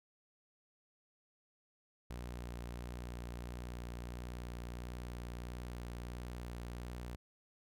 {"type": "tone with vibrato", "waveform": "sawtooth", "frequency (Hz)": 60.1, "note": "B1", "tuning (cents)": -46, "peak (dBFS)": -39, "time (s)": [2.1, 7.16], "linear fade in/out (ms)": 5, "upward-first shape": "sine", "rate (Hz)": 1.5, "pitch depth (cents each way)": 17, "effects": []}